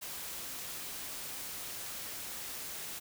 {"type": "noise", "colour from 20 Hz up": "white", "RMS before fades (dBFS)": -42, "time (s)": [0.01, 3], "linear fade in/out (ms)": 20, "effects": []}